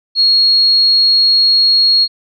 sine tone, 4300 Hz, C8, 47 cents sharp, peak -7 dBFS, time 0.15-2.08 s, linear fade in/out 50 ms, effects none

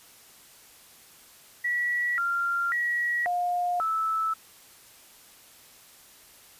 sine tone with pitch steps, 1937 / 1386 / 1918 / 710 / 1311 Hz, B6 / F6 / A#6 / F5 / E6, -34 / -14 / +49 / +28 / -10 cents, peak -24 dBFS, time 1.64-4.34 s, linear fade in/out 10 ms, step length 540 ms, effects white hiss -53 dBFS RMS until 6.59 s + resampled to 32000 Hz

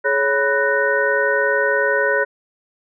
sine tone cluster, 423.1 / 554 / 984 / 1490 / 1847 Hz, G#4 / C#5 / B5 / F#6 / A#6, +32 / -1 / -7 / +12 / -16 cents, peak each -22 / -20 / -25 / -19 / -23 dBFS, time 0.04-2.25 s, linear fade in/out 20 ms, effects none

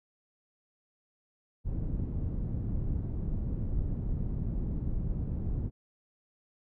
pink low-pass noise, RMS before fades -32 dBFS, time 1.64-5.71 s, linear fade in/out 50 ms, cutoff 180 Hz, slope 12 dB/octave, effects none

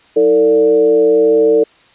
sine tone with frequency modulation, 450.6 Hz, A4, 41 cents sharp, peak -7 dBFS, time 0.16-1.64 s, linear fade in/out 10 ms, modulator 130 Hz, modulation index 0.63, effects white hiss -48 dBFS RMS until 1.94 s + resampled to 8000 Hz

